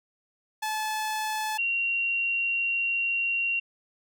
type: tone pair in turn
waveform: sawtooth / sine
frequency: 864 / 2753 Hz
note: A5 / F7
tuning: -32 / -25 cents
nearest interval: octave + minor sixth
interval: 2007 cents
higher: second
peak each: -24 dBFS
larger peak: neither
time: 0.62-1.58 / 1.58-3.6 s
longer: second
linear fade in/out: 10 ms
effects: none